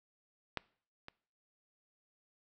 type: clicks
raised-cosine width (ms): 0.3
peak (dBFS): -18 / -30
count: 2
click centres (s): 0.573 / 1.084
effects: noise-tail reverb RT60 0.5 s tail -23 dB re dry